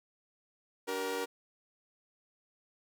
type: tone cluster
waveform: sawtooth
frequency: 289.9 / 382.4 / 471.9 Hz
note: D4 / G4 / A#4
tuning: -22 / -43 / +21 cents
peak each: -38 / -36 / -31 dBFS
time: 0.87-1.26 s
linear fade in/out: 20 ms
effects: none